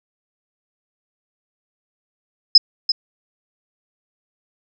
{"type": "tone with echo", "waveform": "sine", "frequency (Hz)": 5100, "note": "D#8", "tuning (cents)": 42, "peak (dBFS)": -3, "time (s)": [2.55, 2.58], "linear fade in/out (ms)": 5, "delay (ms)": 340, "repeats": 1, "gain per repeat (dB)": -11, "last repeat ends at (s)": 2.92, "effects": []}